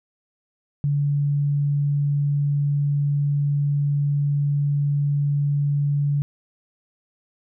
sine tone, 143.7 Hz, D3, 37 cents flat, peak -18 dBFS, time 0.84-6.22 s, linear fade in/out 0 ms, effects none

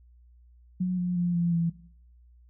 sine tone with pitch steps, 182.3 / 178.65 / 175.08 / 171.57 / 168.14 Hz, F#3 / F3 / F3 / F3 / E3, -25 / +40 / +5 / -30 / +35 cents, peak -23 dBFS, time 0.8-1.7 s, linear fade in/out 10 ms, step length 180 ms, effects noise-tail reverb RT60 0.6 s tail -17 dB re dry + added 60 Hz sine -53 dBFS peak until 2.49 s

